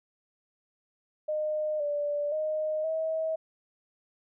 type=tone with pitch steps; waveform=sine; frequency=612 / 584 / 619 / 640 Hz; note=D#5 / D5 / D#5 / D#5; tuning=-29 / -10 / -9 / +49 cents; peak=-27 dBFS; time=1.28-3.36 s; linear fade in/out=10 ms; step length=520 ms; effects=none